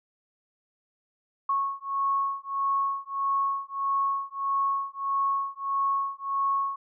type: beating tone pair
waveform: sine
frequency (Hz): 1100 / 1101.6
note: C#6 / C#6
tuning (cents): -14 / -11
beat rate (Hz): 1.6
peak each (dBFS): -28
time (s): 1.49-6.76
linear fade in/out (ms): 5
effects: none